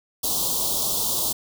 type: band-stop noise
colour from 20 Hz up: white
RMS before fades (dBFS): -24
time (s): 0.23-1.33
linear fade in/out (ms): 10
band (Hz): 1100 to 3300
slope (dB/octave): 48
effects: none